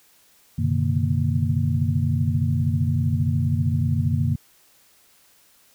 sine tone cluster, 94.2 / 122.5 / 137.7 / 150.6 / 230.7 Hz, F#2 / B2 / C#3 / D3 / A#3, +32 / -14 / -11 / +44 / -18 cents, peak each -23 / -25 / -26 / -25 / -28 dBFS, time 0.58-4.36 s, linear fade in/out 10 ms, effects white hiss -57 dBFS RMS until 5.74 s

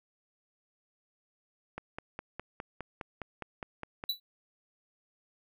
click train, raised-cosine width 0.5 ms, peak -23 dBFS, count 12, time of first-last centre 1.78-4.039 s, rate 4.87 Hz
square tone with exponential decay, 3951 Hz, B7, in tune, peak -26 dBFS, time 4.09-4.2 s, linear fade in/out 5 ms, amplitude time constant 23 ms
effects none

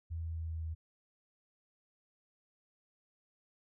sine tone with pitch steps, 82.41 / 81.89 / 81.37 / 80.85 / 80.34 Hz, E2 / E2 / E2 / E2 / E2, 0 / -11 / -22 / -33 / -44 cents, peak -36 dBFS, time 0.1-0.75 s, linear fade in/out 20 ms, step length 130 ms, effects none

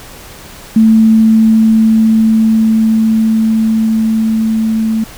sine tone with level ramp, 221.5 Hz, A3, 12 cents sharp, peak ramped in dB -3 to -10 dBFS, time 0.76-5.04 s, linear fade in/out 5 ms, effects pink hiss -33 dBFS RMS until 5.17 s

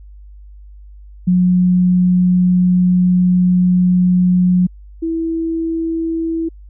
sine tone pair in turn, 180.7 / 328 Hz, F#3 / E4, -41 / -9 cents, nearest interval minor seventh, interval 1032 cents, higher second, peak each -9 / -16 dBFS, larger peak first, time 1.27-4.67 / 5.02-6.49 s, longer first, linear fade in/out 10 ms, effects added 50 Hz sine -35 dBFS peak until 6.69 s

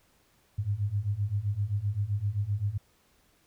sine beating tone pair, 98 / 105.7 Hz, G2 / G#2, 0 / +31 cents, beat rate 7.7 Hz, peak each -31 / -29 dBFS, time 0.58-2.78 s, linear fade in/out 10 ms, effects pink hiss -66 dBFS RMS until 3.46 s

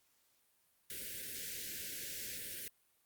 white band-stop noise, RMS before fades -44 dBFS, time 0.9-2.68 s, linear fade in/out 2 ms, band 570 to 1500 Hz, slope 96 dB/octave, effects white hiss -74 dBFS RMS until 3.05 s + Opus 48 kbps

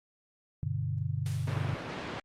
sine chord, G major, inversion none, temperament equal, 98 / 123.47 / 146.83 Hz, G2 / B2 / D3, 0 / 0 / 0 cents, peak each -34 dBFS, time 0.63-1.74 s, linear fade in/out 0 ms
white noise with exponential decay, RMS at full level -41 dBFS, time 1.26-2.18 s, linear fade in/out 1 ms, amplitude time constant 200 ms
pink band-pass noise, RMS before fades -39 dBFS, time 1.47-2.2 s, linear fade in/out 5 ms, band 120 to 2900 Hz, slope 12 dB/octave
effects low-pass 8000 Hz 12 dB/octave + Opus 48 kbps

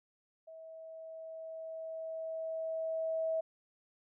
sine tone with level ramp, 646 Hz, E5, 35 cents flat, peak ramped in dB -48 to -30 dBFS, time 0.47-3.41 s, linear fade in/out 10 ms, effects none

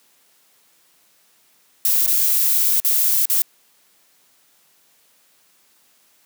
violet noise with dropouts, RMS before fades -17 dBFS, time 1.85-3.42 s, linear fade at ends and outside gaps 1 ms, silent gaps 2.063-2.077 / 2.801-2.848 / 3.255-3.299 s, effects white hiss -58 dBFS RMS until 6.25 s + high-pass 150 Hz 12 dB/octave

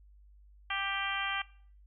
harmonic tone, 393.4 Hz, G4, 6 cents sharp, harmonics 2 / 3 / 4 / 5 / 6 / 7 / 8, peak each -40 / -38 / -38 / -39 / -39 / -40 / -39 dBFS, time 0.7-1.42 s, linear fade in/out 5 ms, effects noise-tail reverb RT60 0.5 s tail -20 dB re dry + added 50 Hz sine -55 dBFS peak until 1.86 s

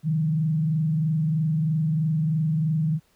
sine tone with frequency modulation, 157 Hz, D#3, 16 cents sharp, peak -20 dBFS, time 0.03-3 s, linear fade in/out 50 ms, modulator 23.1 Hz, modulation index 0.49, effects pink hiss -64 dBFS RMS until 3.15 s

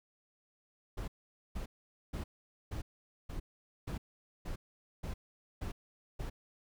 brown noise bursts, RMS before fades -39 dBFS, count 10, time 0.97-6.3 s, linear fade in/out 10 ms, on 110 ms, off 470 ms, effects none

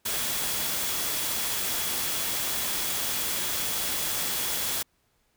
sine tone in noise, 3359 Hz, G#7, 19 cents sharp, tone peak -40 dBFS, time 0.05-4.83 s, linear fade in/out 10 ms, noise white, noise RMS -29 dBFS, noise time 0.05-4.83 s, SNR -14 dB, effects pink hiss -70 dBFS RMS until 5.36 s

